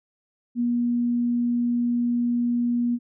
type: tone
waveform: sine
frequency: 240 Hz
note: B3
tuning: 49 cents flat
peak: -20 dBFS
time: 0.55-2.99 s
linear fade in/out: 50 ms
effects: none